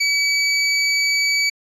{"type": "tone", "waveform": "25% pulse", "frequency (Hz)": 2284, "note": "D7", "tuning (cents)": -49, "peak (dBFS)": -12, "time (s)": [0, 1.5], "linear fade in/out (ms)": 10, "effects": ["resampled to 24000 Hz"]}